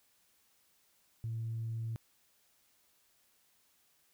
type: tone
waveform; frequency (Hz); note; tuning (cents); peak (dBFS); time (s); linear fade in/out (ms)
sine; 113.5; A#2; -46; -34; 1.24-1.96; 0
effects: tanh soft clip ceiling -31 dBFS + white hiss -71 dBFS RMS until 4.13 s